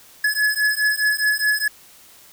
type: beating tone pair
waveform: square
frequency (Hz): 1700 / 1704.8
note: G#6 / G#6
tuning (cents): +40 / +45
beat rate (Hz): 4.8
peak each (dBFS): -21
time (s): 0.24-1.68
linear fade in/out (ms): 5
effects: white hiss -48 dBFS RMS until 2.32 s